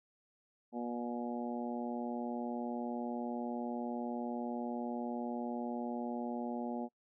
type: harmonic tone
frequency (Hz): 120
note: B2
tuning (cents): -49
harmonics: 2 / 3 / 4 / 5 / 6 / 7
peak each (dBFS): -38 / -45 / -47 / -46 / -46 / -46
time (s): 0.72-6.89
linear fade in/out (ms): 50
effects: noise-tail reverb RT60 0.1 s tail -26 dB re dry